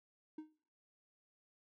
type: tone with exponential decay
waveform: triangle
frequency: 310 Hz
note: D#4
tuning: 6 cents flat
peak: -39 dBFS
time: 0.38-0.53 s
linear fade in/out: 5 ms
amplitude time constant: 32 ms
effects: noise-tail reverb RT60 0.6 s tail -25 dB re dry